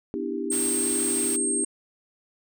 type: chord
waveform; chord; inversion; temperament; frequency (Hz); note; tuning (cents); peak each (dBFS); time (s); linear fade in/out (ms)
sine; E minor seventh; second; just; 247.2 / 296.7 / 329.6 / 395.6; B3 / D4 / E4 / G4; +2 / +18 / 0 / +16; -33 / -32 / -33 / -31; 0.14-1.64; 0
type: tone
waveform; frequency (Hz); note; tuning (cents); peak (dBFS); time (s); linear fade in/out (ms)
sine; 8490; C9; +24; -24; 0.5-1.65; 5
type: noise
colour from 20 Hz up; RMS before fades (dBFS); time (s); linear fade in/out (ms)
white; -35; 0.51-1.37; 20
effects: none